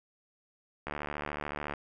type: click train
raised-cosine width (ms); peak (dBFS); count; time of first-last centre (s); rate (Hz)
0.5; -20; 65; 0.87-1.737; 73.8
effects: none